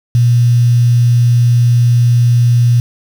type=tone with quantisation; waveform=sine; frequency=120 Hz; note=B2; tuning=49 cents flat; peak=-6 dBFS; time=0.15-2.8 s; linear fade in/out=0 ms; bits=5; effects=none